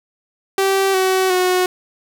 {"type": "tone with pitch steps", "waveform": "sawtooth", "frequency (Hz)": [387.9, 376.6, 365.7], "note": ["G4", "F#4", "F#4"], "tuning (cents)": [-18, 31, -20], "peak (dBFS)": -10, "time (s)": [0.58, 1.66], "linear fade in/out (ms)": 2, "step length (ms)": 360, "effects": []}